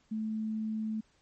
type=tone; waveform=sine; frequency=218.1 Hz; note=A3; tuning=15 cents flat; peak=-31 dBFS; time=0.11-1.01 s; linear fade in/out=10 ms; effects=pink hiss -69 dBFS RMS until 1.21 s + MP3 32 kbps